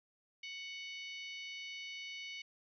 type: harmonic tone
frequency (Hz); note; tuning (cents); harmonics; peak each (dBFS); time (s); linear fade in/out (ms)
742; F#5; +5; 3 / 4 / 5 / 6 / 7 / 8; -46 / -48 / -55 / -55 / -64 / -59; 0.43-2.42; 5
effects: none